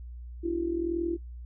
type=tone with amplitude modulation; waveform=sine; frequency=338.3 Hz; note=E4; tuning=45 cents sharp; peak=-23 dBFS; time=0.43-1.17 s; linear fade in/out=20 ms; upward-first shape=sine; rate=41.4 Hz; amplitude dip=75%; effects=noise-tail reverb RT60 0.1 s tail -17 dB re dry + added 60 Hz sine -39 dBFS peak until 1.45 s